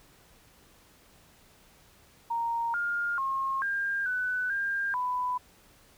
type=tone with pitch steps; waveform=sine; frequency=930 / 1412 / 1076 / 1603 / 1497 / 1601 / 996 Hz; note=A#5 / F6 / C6 / G6 / F#6 / G6 / B5; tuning=-4 / +19 / +48 / +38 / +20 / +36 / +14 cents; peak=-27 dBFS; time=2.3-5.38 s; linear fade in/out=10 ms; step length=440 ms; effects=pink hiss -59 dBFS RMS until 5.97 s